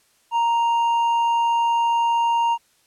sine tone with hard clipping, 932.3 Hz, A#5, in tune, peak -18 dBFS, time 0.31-2.58 s, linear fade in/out 50 ms, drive 4 dB, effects white hiss -61 dBFS RMS until 2.86 s + low-pass 11000 Hz 12 dB/octave

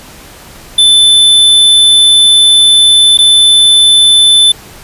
square tone with dropouts, 3520 Hz, A7, in tune, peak -3 dBFS, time 0.78-4.52 s, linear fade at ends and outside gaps 5 ms, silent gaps 3.174-3.187 s, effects pink hiss -33 dBFS RMS until 4.83 s + resampled to 32000 Hz

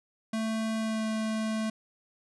square tone with pitch glide, 221.5 to 219.3 Hz, A3 to A3, +12 to -6 cents, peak -29 dBFS, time 0.33-1.7 s, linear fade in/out 5 ms, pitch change -18 cents, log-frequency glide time 0.78-1.06 s, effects resampled to 24000 Hz

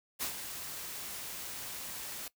white noise with ADSR envelope, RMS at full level -34 dBFS, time 0.19-2.28 s, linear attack 32 ms, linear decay 100 ms, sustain -8 dB, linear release 3 ms, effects noise-tail reverb RT60 0.1 s tail -19 dB re dry

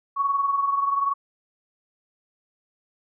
sine tone pair together, 1112.3 / 1133 Hz, C#6 / C#6, +6 / +37 cents, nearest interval unison, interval 31 cents, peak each -21 / -28 dBFS, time 0.16-1.14 s, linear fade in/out 20 ms, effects none

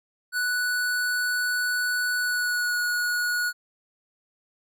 square tone with pitch glide, 1480 to 1456.3 Hz, F#6 to F#6, 0 to -28 cents, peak -24 dBFS, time 0.32-3.53 s, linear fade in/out 50 ms, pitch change -28 cents, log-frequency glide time 2.18-2.82 s, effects none

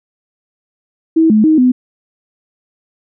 sine tone with pitch steps, 323.3 / 214.8 / 313.3 / 251.8 Hz, E4 / A3 / D#4 / B3, -34 / -41 / +12 / +34 cents, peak -6 dBFS, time 1.16-1.72 s, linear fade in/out 10 ms, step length 140 ms, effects none

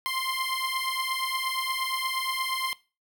15% pulse beating tone pair, 1044 / 1052.5 Hz, C6 / C6, -4 / +10 cents, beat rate 8.5 Hz, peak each -24 dBFS, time 0.06-2.73 s, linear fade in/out 0 ms, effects noise-tail reverb RT60 0.3 s tail -19 dB re dry

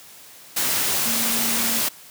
sine tone in noise, 230.5 Hz, A#3, 19 cents flat, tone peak -30 dBFS, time 1.05-1.81 s, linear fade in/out 10 ms, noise white, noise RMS -22 dBFS, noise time 0.56-1.89 s, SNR -11 dB, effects white hiss -45 dBFS RMS until 2.1 s + high-pass 100 Hz 12 dB/octave

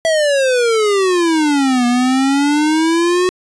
square exponential two-way sweep, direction down then up, 659.3 to 240 to 369.3 Hz, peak -12 dBFS, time 0.05-3.29 s, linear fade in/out 0 ms, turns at 1.86 s, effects resampled to 22050 Hz

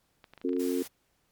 clicks, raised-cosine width 0.3 ms, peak -33 dBFS, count 7, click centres 0.242 / 0.336 / 0.377 / 0.415 / 0.492 / 0.532 / 0.566 s
harmonic tone, 89.7 Hz, F2, 47 cents sharp, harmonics 3 / 4 / 5, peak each -29 / -31 / -33 dBFS, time 0.44-0.83 s, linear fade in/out 10 ms
white noise, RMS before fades -44 dBFS, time 0.59-0.88 s, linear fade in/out 10 ms
effects pink hiss -72 dBFS RMS until 1.31 s + MP3 96 kbps

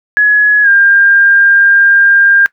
sine tone with pitch glide, 1687 to 1601.5 Hz, G#6 to G6, +27 to +37 cents, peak -4 dBFS, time 0.17-2.46 s, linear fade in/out 0 ms, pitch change -90 cents, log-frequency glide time 0.63-0.68 s, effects noise-tail reverb RT60 0.1 s tail -19 dB re dry

